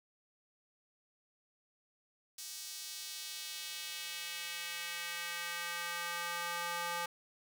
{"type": "tone with high-pass filter sweep", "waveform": "square", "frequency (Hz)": 172.4, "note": "F3", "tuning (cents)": -22, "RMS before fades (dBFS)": -41, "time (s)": [2.38, 7.06], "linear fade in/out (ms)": 5, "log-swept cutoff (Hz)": [5500, 930], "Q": 1.2, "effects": []}